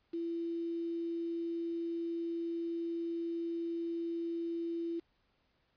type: tone with quantisation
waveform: sine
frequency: 336.1 Hz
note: E4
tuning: 34 cents sharp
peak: -34 dBFS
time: 0.13-5 s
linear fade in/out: 10 ms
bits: 9
effects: pink hiss -75 dBFS RMS until 5.76 s + resampled to 11025 Hz